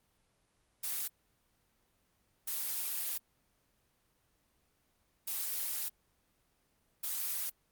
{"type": "noise bursts at uneven times", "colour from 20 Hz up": "blue", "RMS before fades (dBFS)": -36, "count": 4, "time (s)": [[0.83, 1.08], [2.47, 3.18], [5.27, 5.89], [7.03, 7.5]], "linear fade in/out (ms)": 10, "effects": ["pink hiss -74 dBFS RMS until 7.71 s", "Opus 24 kbps"]}